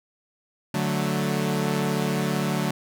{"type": "chord", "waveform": "sawtooth", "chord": "D major", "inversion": "none", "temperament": "equal", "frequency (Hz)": [146.83, 185, 220], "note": ["D3", "F#3", "A3"], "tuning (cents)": [0, 0, 0], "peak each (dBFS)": [-23, -23, -24], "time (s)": [0.74, 2.71], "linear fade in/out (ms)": 5, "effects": []}